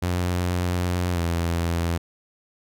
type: tone with pitch glide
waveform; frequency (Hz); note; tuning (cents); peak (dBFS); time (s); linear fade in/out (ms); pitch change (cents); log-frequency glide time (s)
sawtooth; 89.1 to 84.73; F2 to E2; +35 to +48; -18; 0.02-1.98; 10; -87; 1.13-1.19
effects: none